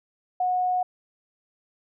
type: tone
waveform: sine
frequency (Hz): 730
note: F#5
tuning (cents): -24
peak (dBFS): -21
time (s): 0.4-0.83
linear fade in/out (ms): 5
effects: none